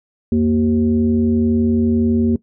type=tone with frequency modulation; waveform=sine; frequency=232.9 Hz; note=A#3; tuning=1 cent flat; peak=-12 dBFS; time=0.32-2.36 s; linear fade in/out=2 ms; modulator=148 Hz; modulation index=0.71; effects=noise-tail reverb RT60 0.1 s tail -18 dB re dry